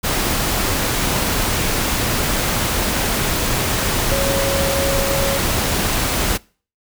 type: tone in noise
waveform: sine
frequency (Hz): 550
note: C#5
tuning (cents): -14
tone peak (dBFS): -20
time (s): 4.1-5.39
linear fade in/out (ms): 20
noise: pink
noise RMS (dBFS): -19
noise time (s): 0.03-6.38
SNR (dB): -4
effects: noise-tail reverb RT60 0.4 s tail -24 dB re dry